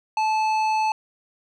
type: tone with tanh clipping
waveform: sine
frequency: 870 Hz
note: A5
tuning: 20 cents flat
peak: -21 dBFS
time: 0.17-0.92 s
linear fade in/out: 2 ms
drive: 12 dB
effects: none